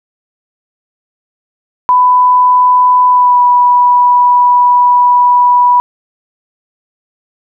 sine tone with pitch glide, 997 to 981 Hz, B5 to B5, +16 to -12 cents, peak -4 dBFS, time 1.89-5.8 s, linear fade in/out 0 ms, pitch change -28 cents, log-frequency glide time 3.09-3.41 s, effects none

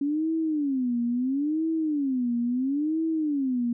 sine tone with vibrato, 277.2 Hz, C#4, in tune, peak -23 dBFS, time 0.01-3.73 s, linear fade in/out 5 ms, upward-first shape sine, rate 0.74 Hz, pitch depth 270 cents each way, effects none

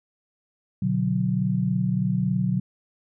sine chord, B minor, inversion none, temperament equal, 123.47 / 146.83 / 185 Hz, B2 / D3 / F#3, 0 / 0 / 0 cents, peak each -26 / -27 / -23 dBFS, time 0.82-2.6 s, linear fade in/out 5 ms, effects none

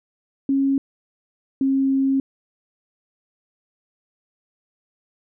sine tone pair in turn, 273.3 / 269.7 Hz, C#4 / C#4, -24 / -47 cents, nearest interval unison, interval 23 cents, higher first, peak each -16 dBFS, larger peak neither, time 0.49-0.78 / 1.61-2.2 s, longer second, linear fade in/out 2 ms, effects none

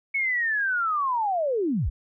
sine linear sweep, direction down, 2223 to 34.65 Hz, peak -22 dBFS, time 0.14-1.9 s, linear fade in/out 10 ms, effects none

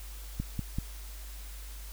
click train, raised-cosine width 5 ms, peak -19 dBFS, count 3, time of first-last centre 0.4-0.785 s, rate 5.19 Hz, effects added 50 Hz sine -41 dBFS peak until 1.92 s + white hiss -50 dBFS RMS until 1.92 s

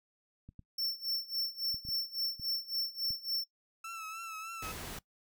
clicks, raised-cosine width 5 ms, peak -37 dBFS, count 7, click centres 0.49 / 0.593 / 1.744 / 1.851 / 1.888 / 2.397 / 3.106 s
square tone with tremolo, 5410 Hz, E8, 44 cents sharp, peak -31 dBFS, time 0.78-3.44 s, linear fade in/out 5 ms, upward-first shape sine, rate 3.6 Hz, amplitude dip 90%
30% pulse tone with vibrato, 1318.5 Hz, E6, in tune, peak -38 dBFS, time 3.84-4.72 s, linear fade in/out 5 ms, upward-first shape triangle, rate 3.3 Hz, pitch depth 56 cents each way
pink noise, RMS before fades -43 dBFS, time 4.62-4.99 s, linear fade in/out 5 ms
effects noise-tail reverb RT60 0.1 s tail -21 dB re dry

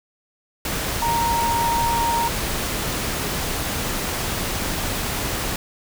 sine tone in noise, 932.3 Hz, A#5, in tune, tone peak -19 dBFS, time 1.02-2.28 s, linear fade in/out 2 ms, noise pink, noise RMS -25 dBFS, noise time 0.65-5.56 s, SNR +3 dB, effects none

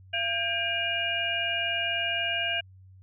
sine tone cluster, 681 / 1602 / 2405 / 2852 Hz, F5 / G6 / D7 / F7, -44 / +37 / +41 / +36 cents, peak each -34 / -32 / -32 / -29 dBFS, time 0.13-2.61 s, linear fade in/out 10 ms, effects added 94 Hz sine -49 dBFS peak until 3.02 s

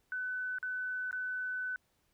sine tone with dropouts, 1504 Hz, F#6, 28 cents sharp, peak -34 dBFS, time 0.12-1.76 s, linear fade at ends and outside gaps 1 ms, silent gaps 0.585-0.628 / 1.111-1.128 s, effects pink hiss -75 dBFS RMS until 2.13 s

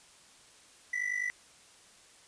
triangle ring-modulated tone, 1975.5 Hz, B6, in tune, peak -26 dBFS, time 0.93-1.3 s, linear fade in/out 0 ms, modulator 24.9 Hz, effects white hiss -58 dBFS RMS until 2.27 s + resampled to 22050 Hz

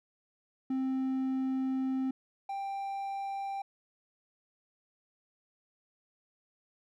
triangle tone pair in turn, 263 / 788.1 Hz, C4 / G5, +9 / +9 cents, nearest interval octave + perfect fifth, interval 1900 cents, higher second, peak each -27 / -32 dBFS, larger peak first, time 0.7-2.11 / 2.49-3.62 s, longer first, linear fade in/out 5 ms, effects none

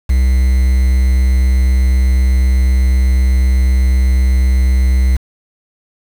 triangle tone with quantisation, 64 Hz, C2, 38 cents flat, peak -6 dBFS, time 0.09-5.17 s, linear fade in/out 10 ms, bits 5, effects none

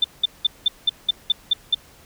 sine tone bursts, 3553 Hz, A7, 16 cents sharp, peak -13 dBFS, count 9, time 0.02-1.747 s, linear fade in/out 5 ms, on 23 ms, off 190 ms, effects pink hiss -50 dBFS RMS until 2.05 s

